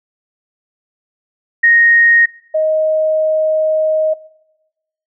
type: tone pair in turn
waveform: sine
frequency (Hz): 1864.7 / 626.1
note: A#6 / D#5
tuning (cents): 0 / +11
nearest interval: octave + perfect fifth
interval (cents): 1889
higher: first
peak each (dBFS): -6 / -11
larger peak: first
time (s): 1.63-2.26 / 2.54-4.14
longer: second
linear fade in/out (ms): 10
effects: noise-tail reverb RT60 1.0 s tail -22 dB re dry